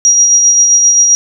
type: tone with tremolo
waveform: sine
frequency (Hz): 5730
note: F8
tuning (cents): +44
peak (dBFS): -3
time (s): 0.05-1.15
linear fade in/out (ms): 0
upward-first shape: sine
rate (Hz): 7.6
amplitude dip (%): 35
effects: none